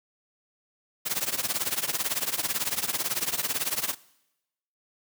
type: noise with tremolo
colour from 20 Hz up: white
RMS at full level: -25 dBFS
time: 1.05-3.95 s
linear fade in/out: 20 ms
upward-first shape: triangle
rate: 18 Hz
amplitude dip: 95%
effects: noise-tail reverb RT60 0.9 s tail -21 dB re dry + high-pass 100 Hz 12 dB/octave